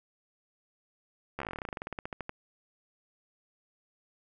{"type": "slowing click train", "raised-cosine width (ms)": 0.5, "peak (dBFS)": -21, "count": 24, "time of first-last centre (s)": [1.39, 2.294], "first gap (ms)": 13, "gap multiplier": 1.09, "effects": []}